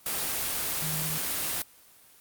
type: tone in noise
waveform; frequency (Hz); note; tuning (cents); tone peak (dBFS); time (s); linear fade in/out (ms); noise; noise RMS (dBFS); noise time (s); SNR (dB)
sine; 155.56; D#3; 0; -34; 0.82-1.18; 2; white; -30; 0.06-1.62; -7
effects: white hiss -56 dBFS RMS until 2.2 s + Opus 24 kbps